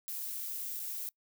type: noise with dropouts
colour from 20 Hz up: violet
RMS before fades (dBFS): -39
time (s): 0.08-1.09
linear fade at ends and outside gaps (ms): 0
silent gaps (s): 0.794-0.799
effects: noise-tail reverb RT60 0.1 s tail -25 dB re dry